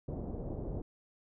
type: low-pass noise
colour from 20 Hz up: pink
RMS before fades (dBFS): -39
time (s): 0.08-0.82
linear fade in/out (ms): 5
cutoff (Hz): 600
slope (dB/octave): 24
effects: none